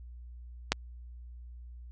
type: clicks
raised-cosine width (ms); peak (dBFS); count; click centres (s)
0.2; -7 / -29; 2; 0.72 / 0.728
effects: added 60 Hz sine -44 dBFS peak until 1.91 s + resampled to 22050 Hz